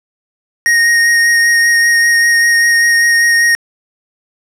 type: tone with vibrato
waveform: square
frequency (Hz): 1864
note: A#6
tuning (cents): -1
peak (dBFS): -8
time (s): 0.66-3.55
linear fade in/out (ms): 0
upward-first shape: sine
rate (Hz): 5.1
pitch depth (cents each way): 12
effects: low-pass 11000 Hz 12 dB/octave